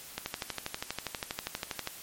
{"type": "click train", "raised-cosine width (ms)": 0.2, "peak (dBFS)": -15, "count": 22, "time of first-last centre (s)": [0.18, 1.874], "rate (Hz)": 12.4, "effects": ["white hiss -47 dBFS RMS until 2.02 s", "MP3 64 kbps"]}